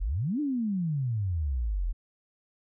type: exponential two-way sweep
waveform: sine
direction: up then down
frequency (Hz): 38.89 to 307.3 to 38.89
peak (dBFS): -26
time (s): 0-1.93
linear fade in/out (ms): 20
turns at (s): 0.4
effects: none